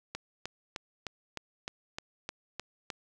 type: click train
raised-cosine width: 0.2 ms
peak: -19 dBFS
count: 10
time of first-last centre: 0.15-2.902 s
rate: 3.27 Hz
effects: none

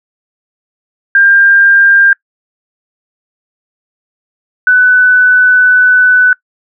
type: tone pair in turn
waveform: sine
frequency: 1597 / 1497 Hz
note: G6 / F#6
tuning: +32 / +20 cents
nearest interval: minor second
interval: 112 cents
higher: first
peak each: -3 dBFS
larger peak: neither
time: 1.15-2.13 / 4.67-6.33 s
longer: second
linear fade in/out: 2 ms
effects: noise-tail reverb RT60 0.1 s tail -24 dB re dry

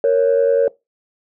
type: tone pair together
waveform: sine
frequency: 464.6 / 555 Hz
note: A#4 / C#5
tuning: -6 / +2 cents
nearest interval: minor third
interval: 308 cents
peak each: -13 dBFS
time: 0.04-0.68 s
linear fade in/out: 2 ms
effects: noise-tail reverb RT60 0.2 s tail -21 dB re dry + tanh soft clip ceiling -7 dBFS

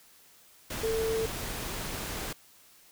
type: tone in noise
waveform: sine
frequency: 446.8 Hz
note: A4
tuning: 27 cents sharp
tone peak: -27 dBFS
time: 0.83-1.26 s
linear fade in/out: 5 ms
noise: pink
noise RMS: -36 dBFS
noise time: 0.7-2.33 s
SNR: +6 dB
effects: white hiss -58 dBFS RMS until 2.91 s

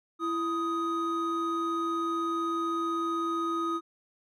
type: tone pair together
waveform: triangle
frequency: 333.6 / 1249.4 Hz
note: E4 / D#6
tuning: +21 / +7 cents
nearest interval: octave + major seventh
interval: 2286 cents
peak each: -29 / -28 dBFS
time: 0.19-3.81 s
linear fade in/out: 50 ms
effects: none

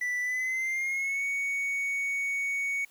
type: tone with pitch glide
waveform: triangle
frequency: 1975.5 to 2230 Hz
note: B6 to C#7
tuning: 0 to +10 cents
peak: -26 dBFS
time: 0.01-2.85 s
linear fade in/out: 5 ms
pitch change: +210 cents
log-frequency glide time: 0.21-1.24 s
effects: white hiss -60 dBFS RMS until 2.9 s

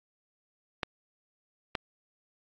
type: clicks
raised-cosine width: 0.3 ms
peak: -13 dBFS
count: 2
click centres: 0.832 / 1.752 s
effects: AAC 64 kbps

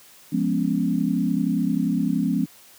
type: chord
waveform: sine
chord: C# dominant seventh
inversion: first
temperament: equal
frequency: 174.61 / 207.7 / 246.9 / 277.2 Hz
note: E#3 / G#3 / B3 / C#4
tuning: 0 / 0 / 0 / 0 cents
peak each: -25 dBFS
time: 0.32-2.46 s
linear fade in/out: 10 ms
effects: white hiss -50 dBFS RMS until 2.78 s + high-pass 80 Hz 12 dB/octave

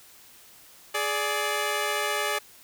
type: tone pair together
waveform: 10% pulse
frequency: 419.8 / 585 Hz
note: G#4 / D5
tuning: +19 / -7 cents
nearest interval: tritone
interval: 574 cents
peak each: -20 dBFS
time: 0.94-2.39 s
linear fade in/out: 10 ms
effects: white hiss -52 dBFS RMS until 2.63 s

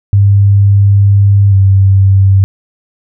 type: tone pair in turn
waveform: sine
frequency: 100 / 97.04 Hz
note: G2 / G2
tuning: +35 / -17 cents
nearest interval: minor second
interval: 52 cents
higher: first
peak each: -3 dBFS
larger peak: neither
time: 0.13-1.52 / 1.52-2.44 s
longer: first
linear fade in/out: 0 ms
effects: none

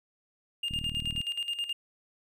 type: tone with tremolo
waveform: triangle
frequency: 2818 Hz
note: F7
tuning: 15 cents sharp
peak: -27 dBFS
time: 0.63-1.73 s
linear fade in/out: 5 ms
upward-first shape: square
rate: 9.4 Hz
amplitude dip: 70%
type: click train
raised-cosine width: 5 ms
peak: -27 dBFS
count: 20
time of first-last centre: 0.71-1.205 s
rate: 38.4 Hz
effects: none

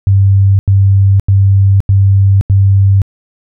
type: tone bursts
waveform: sine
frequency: 98 Hz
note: G2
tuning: in tune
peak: -4 dBFS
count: 5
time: 0.07-3.018 s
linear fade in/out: 0 ms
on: 520 ms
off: 87 ms
effects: none

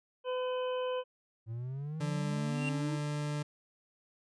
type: harmonic tone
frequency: 506 Hz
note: B4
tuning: 42 cents sharp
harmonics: 1 / 2 / 3 / 5 / 6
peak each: -32 / -40 / -50 / -50 / -47 dBFS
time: 0.24-1.04 s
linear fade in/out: 50 ms
type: exponential sweep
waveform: triangle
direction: up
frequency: 110 to 325.4 Hz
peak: -34 dBFS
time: 1.46-2.99 s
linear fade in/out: 50 ms
type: tone with pitch glide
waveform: 40% pulse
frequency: 146.7 to 147.89 Hz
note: D3 to D3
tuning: -2 to +12 cents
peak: -32 dBFS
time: 2-3.43 s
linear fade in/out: 10 ms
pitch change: +14 cents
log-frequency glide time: 2.62-3.11 s
type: tone with exponential growth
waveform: triangle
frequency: 2756 Hz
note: F7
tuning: 24 cents flat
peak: -31 dBFS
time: 2.44-2.69 s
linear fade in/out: 1 ms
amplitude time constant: 54 ms
effects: resampled to 22050 Hz

